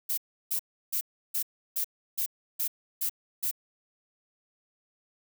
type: noise bursts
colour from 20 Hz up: violet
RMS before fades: -29 dBFS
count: 9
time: 0.09-3.513 s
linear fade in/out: 10 ms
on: 87 ms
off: 330 ms
effects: none